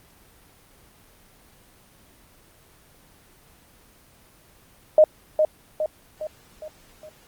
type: tone with echo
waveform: sine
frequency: 618 Hz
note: D#5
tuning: 12 cents flat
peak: -9 dBFS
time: 4.98-5.04 s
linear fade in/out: 2 ms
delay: 410 ms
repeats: 5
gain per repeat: -6 dB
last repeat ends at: 7.09 s
effects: pink hiss -54 dBFS RMS until 7.27 s + Opus 24 kbps